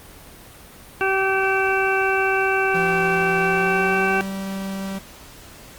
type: harmonic tone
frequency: 385.3 Hz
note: G4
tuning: 30 cents flat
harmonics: 1 / 2 / 3 / 4 / 6 / 7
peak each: -22 / -24 / -28 / -22 / -28 / -27 dBFS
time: 1.01-4.21 s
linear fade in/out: 0 ms
type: tone with pitch glide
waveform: 45% pulse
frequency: 171.7 to 193.84 Hz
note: F3 to G3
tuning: -29 to -19 cents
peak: -26 dBFS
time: 2.74-4.99 s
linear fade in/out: 10 ms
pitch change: +210 cents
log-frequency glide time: 3.4-4.2 s
effects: pink hiss -43 dBFS RMS until 5.78 s + Opus 32 kbps